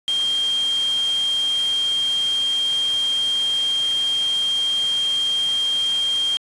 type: tone in noise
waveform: sine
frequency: 3200 Hz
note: G7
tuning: 35 cents sharp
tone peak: -18 dBFS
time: 0.08-6.37 s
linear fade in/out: 0 ms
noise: white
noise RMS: -33 dBFS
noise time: 0.08-6.37 s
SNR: +12 dB
effects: resampled to 22050 Hz